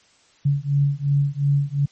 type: beating tone pair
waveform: sine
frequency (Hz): 140.5 / 143.3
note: C#3 / D3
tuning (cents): +24 / -42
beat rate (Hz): 2.8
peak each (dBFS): -20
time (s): 0.45-1.86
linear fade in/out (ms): 10
effects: white hiss -57 dBFS RMS until 1.91 s + MP3 32 kbps